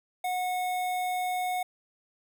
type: tone with notch filter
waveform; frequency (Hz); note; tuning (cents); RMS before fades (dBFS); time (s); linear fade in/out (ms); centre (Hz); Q
square; 730; F#5; -24; -30; 0.24-1.63; 5; 5400; 1.4
effects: none